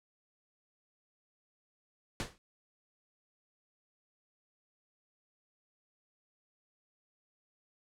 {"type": "noise with exponential decay", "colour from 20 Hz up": "pink", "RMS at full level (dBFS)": -33, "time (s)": [2.2, 2.38], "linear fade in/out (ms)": 0, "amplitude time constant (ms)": 39, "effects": ["low-pass 8000 Hz 12 dB/octave"]}